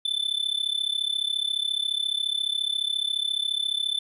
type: tone with amplitude modulation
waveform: triangle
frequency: 3520 Hz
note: A7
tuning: in tune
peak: -19 dBFS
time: 0.05-3.99 s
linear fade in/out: 5 ms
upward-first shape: sine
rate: 34.4 Hz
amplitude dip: 90%
effects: resampled to 32000 Hz